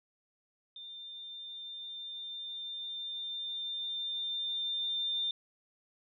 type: tone with level ramp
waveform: sine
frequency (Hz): 3597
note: A7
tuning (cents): +37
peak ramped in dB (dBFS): -44 to -30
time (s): 0.76-5.31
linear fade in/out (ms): 2
effects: none